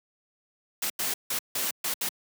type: noise bursts at uneven times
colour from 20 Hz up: white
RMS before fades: -29 dBFS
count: 6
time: 0.82-0.9 / 0.99-1.14 / 1.3-1.39 / 1.55-1.71 / 1.84-1.94 / 2.01-2.09 s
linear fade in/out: 5 ms
effects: high-pass 150 Hz 12 dB/octave